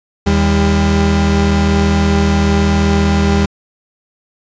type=tone pair together; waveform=35% pulse; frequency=79.44 / 199.9 Hz; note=D#2 / G3; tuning=+37 / +34 cents; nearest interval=octave + major third; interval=1597 cents; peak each=-11 dBFS; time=0.26-3.46 s; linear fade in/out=10 ms; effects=resampled to 16000 Hz